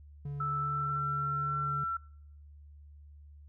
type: tone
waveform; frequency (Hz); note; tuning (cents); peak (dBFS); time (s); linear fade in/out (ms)
triangle; 143.1; D3; -45; -33; 0.25-1.84; 5
type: tone with pitch glide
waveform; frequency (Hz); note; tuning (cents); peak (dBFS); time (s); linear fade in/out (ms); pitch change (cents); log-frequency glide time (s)
sine; 1318.5 to 1349.3; E6 to E6; 0 to +40; -31; 0.4-1.97; 5; +40; 0.57-1.02
effects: noise-tail reverb RT60 0.7 s tail -26 dB re dry + added 73 Hz sine -50 dBFS peak until 3.48 s